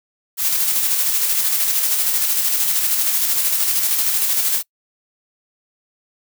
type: noise with tremolo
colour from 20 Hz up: blue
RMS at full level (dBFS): -17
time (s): 0.37-4.63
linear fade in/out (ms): 50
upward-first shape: square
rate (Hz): 13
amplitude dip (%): 30
effects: noise-tail reverb RT60 0.1 s tail -25 dB re dry